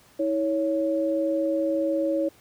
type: tone pair together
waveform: sine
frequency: 322.1 / 556.5 Hz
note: E4 / C#5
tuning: -40 / +7 cents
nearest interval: major sixth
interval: 947 cents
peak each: -25 / -24 dBFS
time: 0.19-2.29 s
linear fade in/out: 10 ms
effects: pink hiss -56 dBFS RMS until 2.4 s + high-pass 60 Hz 12 dB/octave